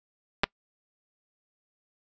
clicks, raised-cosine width 0.3 ms, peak -6 dBFS, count 2, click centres 0.435 / 0.44 s, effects noise-tail reverb RT60 0.1 s tail -26 dB re dry + resampled to 16000 Hz

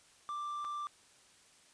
triangle tone with dropouts, 1179 Hz, D6, 6 cents sharp, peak -35 dBFS, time 0.29-0.87 s, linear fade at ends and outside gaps 0 ms, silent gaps 0.645-0.649 s, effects white hiss -63 dBFS RMS until 1.73 s + resampled to 22050 Hz

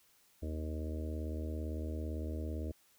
harmonic tone, 77.78 Hz, D#2, in tune, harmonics 1 / 3 / 4 / 5 / 6 / 7 / 8, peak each -37 / -46 / -45 / -51 / -50 / -53 / -51 dBFS, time 0.42-2.72 s, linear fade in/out 10 ms, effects white hiss -68 dBFS RMS until 2.98 s

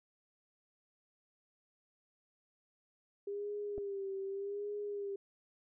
sine tone with vibrato, 400.4 Hz, G4, 37 cents sharp, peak -37 dBFS, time 3.27-5.16 s, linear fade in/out 5 ms, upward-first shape sine, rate 0.84 Hz, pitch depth 55 cents each way
clicks, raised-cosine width 2 ms, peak -33 dBFS, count 2, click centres 3.779 / 3.782 s
effects none

